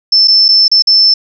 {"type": "tone with dropouts", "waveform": "sine", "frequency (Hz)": 5300, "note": "E8", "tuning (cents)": 9, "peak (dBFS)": -4, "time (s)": [0.12, 1.14], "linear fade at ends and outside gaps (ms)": 5, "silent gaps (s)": [[0.275, 0.28], [0.483, 0.487], [0.681, 0.715], [0.823, 0.871]], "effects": []}